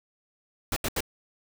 pink noise bursts, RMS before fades -28 dBFS, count 3, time 0.72-1.006 s, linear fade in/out 2 ms, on 44 ms, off 77 ms, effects none

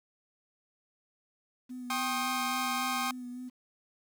sine tone with vibrato, 248.5 Hz, B3, 11 cents sharp, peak -38 dBFS, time 1.69-3.5 s, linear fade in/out 20 ms, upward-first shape sine, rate 3.6 Hz, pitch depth 27 cents each way
sawtooth chord, C minor, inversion second, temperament equal with one note detuned, 784 / 1072.2 / 1244.5 Hz, G5 / C6 / Eb6, 0 / +42 / 0 cents, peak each -31 / -31 / -31 dBFS, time 1.9-3.11 s, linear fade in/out 2 ms
effects 10-bit

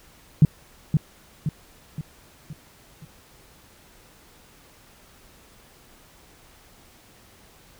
sine tone with echo, 152.3 Hz, D#3, 37 cents flat, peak -8 dBFS, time 0.42-0.45 s, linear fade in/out 2 ms, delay 520 ms, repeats 5, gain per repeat -6 dB, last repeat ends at 3.05 s, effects pink hiss -53 dBFS RMS until 7.79 s

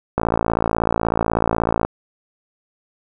click train, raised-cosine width 1 ms, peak -3 dBFS, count 95, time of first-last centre 0.18-1.85 s, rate 56.3 Hz, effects none

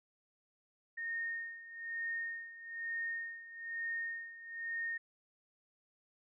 sine tone with tremolo, 1842 Hz, A#6, 21 cents flat, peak -35 dBFS, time 0.97-4.98 s, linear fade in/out 10 ms, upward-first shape sine, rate 1.1 Hz, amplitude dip 80%, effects none

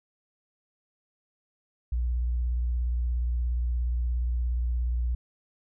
sine tone with vibrato, 60.1 Hz, B1, 46 cents flat, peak -23 dBFS, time 1.92-5.15 s, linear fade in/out 5 ms, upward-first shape square, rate 17 Hz, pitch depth 45 cents each way, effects tanh soft clip ceiling -21 dBFS

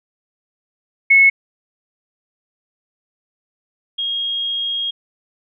sine tone pair in turn, 2193 / 3262 Hz, C#7 / G#7, -19 / -32 cents, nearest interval perfect fifth, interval 687 cents, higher second, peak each -7 / -19 dBFS, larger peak first, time 1.1-1.3 / 3.98-4.91 s, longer second, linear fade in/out 10 ms, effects none

